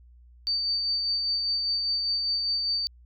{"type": "tone with tremolo", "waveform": "sine", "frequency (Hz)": 4597, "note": "D8", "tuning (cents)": -38, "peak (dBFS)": -23, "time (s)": [0.47, 2.87], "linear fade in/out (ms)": 0, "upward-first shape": "sine", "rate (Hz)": 5, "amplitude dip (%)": 30, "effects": ["added 60 Hz sine -50 dBFS peak until 3.05 s"]}